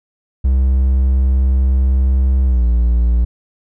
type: tone with pitch glide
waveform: triangle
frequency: 65.41 to 58.95 Hz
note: C2 to A#1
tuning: 0 to +20 cents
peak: -8 dBFS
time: 0.44-3.25 s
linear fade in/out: 10 ms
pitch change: -180 cents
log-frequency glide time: 2.45-2.64 s
effects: none